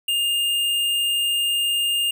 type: tone with hard clipping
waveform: sine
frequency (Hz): 2819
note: F7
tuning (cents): +16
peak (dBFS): -20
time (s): 0.08-2.11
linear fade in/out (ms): 5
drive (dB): 17
effects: none